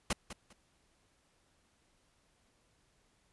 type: noise with echo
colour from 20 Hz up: pink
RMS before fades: -31 dBFS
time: 0.1-0.13 s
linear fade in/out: 5 ms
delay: 200 ms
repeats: 2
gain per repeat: -13 dB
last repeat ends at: 0.53 s
effects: pink hiss -72 dBFS RMS until 3.32 s + resampled to 24000 Hz